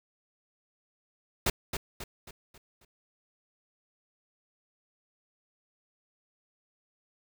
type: noise with echo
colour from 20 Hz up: pink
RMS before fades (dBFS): -26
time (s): 1.46-1.5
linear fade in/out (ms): 5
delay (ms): 270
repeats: 5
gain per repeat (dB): -7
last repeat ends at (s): 2.85
effects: none